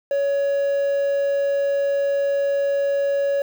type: tone with quantisation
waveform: triangle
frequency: 560 Hz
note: C#5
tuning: 18 cents sharp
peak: -16 dBFS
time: 0.11-3.42 s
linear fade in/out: 2 ms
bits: 7
effects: none